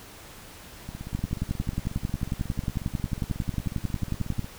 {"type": "two click trains", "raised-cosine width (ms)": 5, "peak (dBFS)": [-23, -14], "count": [60, 37], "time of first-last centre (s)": [[0.89, 4.444], [1.15, 4.393]], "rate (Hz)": [16.6, 11.1], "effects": ["pink hiss -46 dBFS RMS until 4.58 s"]}